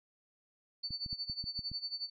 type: tone with tremolo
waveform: sine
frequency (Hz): 4500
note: C#8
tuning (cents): +25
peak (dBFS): -34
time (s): 0.83-2.1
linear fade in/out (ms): 10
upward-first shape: sine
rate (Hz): 11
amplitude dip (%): 85
type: clicks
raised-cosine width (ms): 5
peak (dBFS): -33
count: 7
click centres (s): 0.907 / 1.062 / 1.129 / 1.298 / 1.441 / 1.592 / 1.716
effects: none